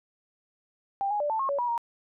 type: tone with pitch steps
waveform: sine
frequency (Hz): 792 / 831 / 588 / 883 / 1081 / 563 / 967 / 939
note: G5 / G#5 / D5 / A5 / C#6 / C#5 / B5 / A#5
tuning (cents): +18 / +1 / +2 / +6 / -44 / +27 / -37 / +12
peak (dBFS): -25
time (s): 1.01-1.778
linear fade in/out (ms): 0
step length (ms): 96
effects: none